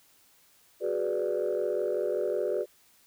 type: chord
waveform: sine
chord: G# half-diminished seventh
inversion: third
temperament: equal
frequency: 370 / 415.3 / 493.9 / 587.3 Hz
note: F#4 / G#4 / B4 / D5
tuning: 0 / 0 / 0 / 0 cents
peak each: -31 dBFS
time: 0.8-2.66 s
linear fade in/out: 50 ms
effects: tanh soft clip ceiling -20 dBFS + white hiss -62 dBFS RMS until 3.06 s